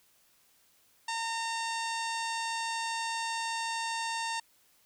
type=harmonic tone with a mistuned harmonic; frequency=913 Hz; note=A#5; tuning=36 cents flat; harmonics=1 / 2 / 3 / 4 / 5 / 6 / 7 / 8 / 9 / 10; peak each=-34 / -39 / -41 / -43 / -43 / -45 / -48 / -48 / -48 / -51 dBFS; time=1.08-4.4 s; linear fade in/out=5 ms; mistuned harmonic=10; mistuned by=-17 cents; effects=white hiss -66 dBFS RMS until 4.85 s